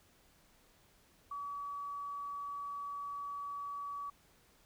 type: tone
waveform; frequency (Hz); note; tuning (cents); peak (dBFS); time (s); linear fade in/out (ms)
sine; 1140; C#6; +48; -39; 1.31-4.1; 5
effects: pink hiss -67 dBFS RMS until 4.65 s